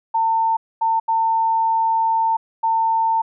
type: tone bursts at uneven times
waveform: sine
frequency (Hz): 900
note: A5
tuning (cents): +39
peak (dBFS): -15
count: 4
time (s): 0.14-0.57 / 0.81-1 / 1.08-2.37 / 2.63-3.22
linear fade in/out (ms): 10
effects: none